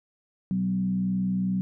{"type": "tone with frequency modulation", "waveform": "sine", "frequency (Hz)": 188.3, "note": "F#3", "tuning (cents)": 31, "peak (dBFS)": -23, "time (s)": [0.51, 1.61], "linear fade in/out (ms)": 0, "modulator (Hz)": 62.6, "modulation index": 0.49, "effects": []}